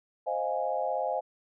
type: chord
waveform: sine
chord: F minor seventh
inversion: second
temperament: equal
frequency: 523.3 / 622.3 / 698.5 / 830.6 Hz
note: C5 / Eb5 / F5 / Ab5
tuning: 0 / 0 / 0 / 0 cents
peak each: -33 dBFS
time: 0.26-1.21 s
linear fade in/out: 20 ms
effects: none